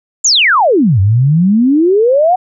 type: exponential two-way sweep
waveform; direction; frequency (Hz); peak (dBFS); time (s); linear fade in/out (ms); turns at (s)
sine; down then up; 7459 to 92.5 to 756; -6; 0.24-2.36; 10; 1
effects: none